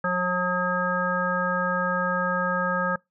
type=harmonic tone; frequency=180 Hz; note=F#3; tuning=47 cents flat; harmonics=1 / 3 / 5 / 7 / 9; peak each=-29 / -28 / -32 / -27 / -28 dBFS; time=0.04-2.96 s; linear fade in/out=5 ms; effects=noise-tail reverb RT60 0.2 s tail -25 dB re dry